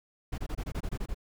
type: noise bursts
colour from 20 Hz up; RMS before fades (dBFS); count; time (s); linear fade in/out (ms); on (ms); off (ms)
brown; -33; 10; 0.32-1.146; 10; 61; 24
effects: none